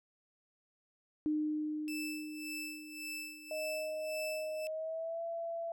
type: tone with exponential decay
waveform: sine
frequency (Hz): 304.6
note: D#4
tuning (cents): -37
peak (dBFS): -29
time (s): 1.26-4.67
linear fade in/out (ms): 0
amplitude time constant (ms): 740
type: tone with tremolo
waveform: sawtooth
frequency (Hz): 2637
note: E7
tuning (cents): 0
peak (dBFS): -36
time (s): 1.88-4.67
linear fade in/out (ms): 0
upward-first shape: sine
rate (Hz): 1.8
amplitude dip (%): 75
type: tone with pitch glide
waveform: sine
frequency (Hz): 622.3 to 670.8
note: D#5 to E5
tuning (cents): 0 to +30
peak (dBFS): -36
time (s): 3.51-5.72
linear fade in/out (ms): 2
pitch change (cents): +130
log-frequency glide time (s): 4.63-5.22
effects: none